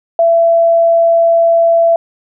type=tone; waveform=sine; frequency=670 Hz; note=E5; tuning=28 cents sharp; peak=-6 dBFS; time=0.19-1.96 s; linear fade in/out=2 ms; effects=none